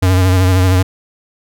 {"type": "tone with vibrato", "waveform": "square", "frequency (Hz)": 92.5, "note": "F#2", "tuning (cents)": 0, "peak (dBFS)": -9, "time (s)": [0.02, 0.83], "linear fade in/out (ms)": 10, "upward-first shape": "sine", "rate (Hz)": 13, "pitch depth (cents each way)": 43, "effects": []}